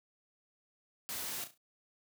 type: noise with echo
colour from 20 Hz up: white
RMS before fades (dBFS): -40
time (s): 1.09-1.44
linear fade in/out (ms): 0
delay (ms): 34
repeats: 4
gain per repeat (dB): -9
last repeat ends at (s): 1.576
effects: high-pass 80 Hz 12 dB/octave